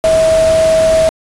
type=tone in noise; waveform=sine; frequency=643 Hz; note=E5; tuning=43 cents flat; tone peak=-7 dBFS; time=0.04-1.09 s; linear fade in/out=0 ms; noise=pink; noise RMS=-21 dBFS; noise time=0.04-1.09 s; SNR=+11 dB; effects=resampled to 24000 Hz